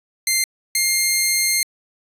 10% pulse tone pair in turn, 2093 / 2116 Hz, C7 / C7, 0 / +19 cents, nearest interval unison, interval 19 cents, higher second, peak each -7 dBFS, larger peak neither, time 0.27-0.44 / 0.75-1.63 s, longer second, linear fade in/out 2 ms, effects resampled to 32000 Hz

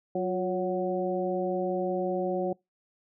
harmonic tone with a mistuned harmonic, 185 Hz, F#3, in tune, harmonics 1 / 2 / 3 / 4, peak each -33 / -30 / -31 / -34 dBFS, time 0.15-2.53 s, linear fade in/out 5 ms, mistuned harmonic 2, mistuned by -52 cents, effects noise-tail reverb RT60 0.2 s tail -25 dB re dry

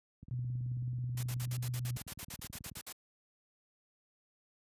click train, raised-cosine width 5 ms, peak -36 dBFS, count 48, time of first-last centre 0.23-2.771 s, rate 18.5 Hz
sine tone with vibrato, 123.5 Hz, B2, in tune, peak -34 dBFS, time 0.31-1.97 s, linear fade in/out 0 ms, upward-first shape sine, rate 16 Hz, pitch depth 21 cents each way
white noise bursts, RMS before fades -44 dBFS, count 16, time 1.17-2.926 s, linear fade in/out 5 ms, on 61 ms, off 52 ms
effects high-pass 60 Hz 12 dB/octave + resampled to 32000 Hz

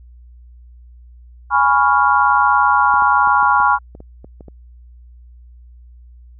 sine chord, C# dominant seventh, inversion second, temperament equal, 830.6 / 987.8 / 1108.7 / 1396.9 Hz, G#5 / B5 / C#6 / E#6, 0 / 0 / 0 / 0 cents, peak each -16 dBFS, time 1.5-3.79 s, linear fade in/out 50 ms
clicks, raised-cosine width 2 ms, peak -24 dBFS, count 10, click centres 2.94 / 3.023 / 3.274 / 3.429 / 3.602 / 3.951 / 4.004 / 4.245 / 4.408 / 4.483 s
effects added 60 Hz sine -39 dBFS peak until 6.39 s

